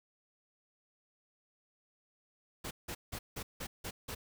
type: noise bursts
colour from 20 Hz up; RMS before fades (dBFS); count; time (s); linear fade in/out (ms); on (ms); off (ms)
pink; -41; 7; 2.64-4.15; 10; 70; 170
effects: none